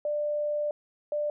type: tone pair in turn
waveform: sine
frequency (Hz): 593 / 593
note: D5 / D5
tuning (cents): +17 / +17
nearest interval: unison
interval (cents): 0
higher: neither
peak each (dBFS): -26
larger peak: neither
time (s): 0.05-0.71 / 1.12-1.3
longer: first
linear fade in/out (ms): 2
effects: none